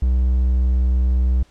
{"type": "tone", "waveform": "triangle", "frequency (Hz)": 62.9, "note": "B1", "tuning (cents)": 32, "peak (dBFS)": -12, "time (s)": [0.02, 1.43], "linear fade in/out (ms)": 5, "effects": ["pink hiss -56 dBFS RMS until 1.5 s", "low-pass 7000 Hz 12 dB/octave"]}